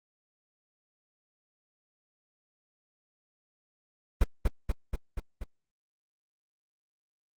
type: noise with echo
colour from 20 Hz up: brown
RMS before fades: -20 dBFS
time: 4.21-4.24 s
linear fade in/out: 5 ms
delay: 240 ms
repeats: 5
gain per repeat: -3 dB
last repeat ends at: 5.44 s
effects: Opus 24 kbps